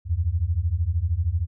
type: beating tone pair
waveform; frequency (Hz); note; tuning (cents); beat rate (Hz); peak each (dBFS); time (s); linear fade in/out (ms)
sine; 77.78 / 90.78; D#2 / F#2; 0 / -32; 13; -24 / -23; 0.05-1.47; 50
effects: none